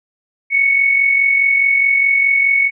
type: tone with amplitude modulation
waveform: sine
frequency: 2217 Hz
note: C#7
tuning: in tune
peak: -8 dBFS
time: 0.5-2.71 s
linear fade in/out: 50 ms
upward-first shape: sine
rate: 44.8 Hz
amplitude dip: 50%
effects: none